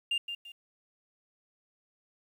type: tone with echo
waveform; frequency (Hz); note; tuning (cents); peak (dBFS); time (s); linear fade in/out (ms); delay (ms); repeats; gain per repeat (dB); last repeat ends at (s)
sine; 2800; F7; +4; -24; 0.11-0.18; 5; 170; 2; -10; 0.52
effects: tanh soft clip ceiling -26 dBFS + 10-bit